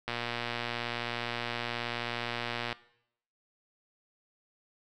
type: click train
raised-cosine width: 0.3 ms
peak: -17 dBFS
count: 316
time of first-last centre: 0.08-2.727 s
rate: 119 Hz
effects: noise-tail reverb RT60 0.7 s tail -19 dB re dry